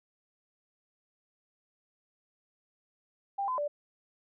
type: tone with pitch steps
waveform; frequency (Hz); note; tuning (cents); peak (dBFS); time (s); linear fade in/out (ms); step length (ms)
sine; 795 / 1018 / 585; G5 / C6 / D5; +24 / -48 / -7; -29; 3.38-3.68; 10; 100
effects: none